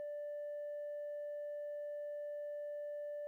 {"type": "tone", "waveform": "sine", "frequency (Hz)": 587.3, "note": "D5", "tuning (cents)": 0, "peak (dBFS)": -39, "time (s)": [0, 3.27], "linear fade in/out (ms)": 0, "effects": ["tanh soft clip ceiling -39 dBFS", "13-bit"]}